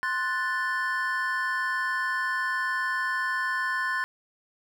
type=chord; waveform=triangle; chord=F# diminished; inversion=second; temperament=equal; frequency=1046.5 / 1480 / 1760 Hz; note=C6 / F#6 / A6; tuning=0 / 0 / 0 cents; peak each=-29 / -29 / -27 dBFS; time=0.03-4.04 s; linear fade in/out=0 ms; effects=none